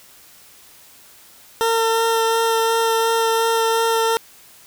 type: tone with vibrato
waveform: 20% pulse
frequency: 453.9 Hz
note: A#4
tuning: 46 cents flat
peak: -11 dBFS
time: 1.61-4.17 s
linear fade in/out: 0 ms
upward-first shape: sine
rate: 2.8 Hz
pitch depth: 10 cents each way
effects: white hiss -47 dBFS RMS until 4.66 s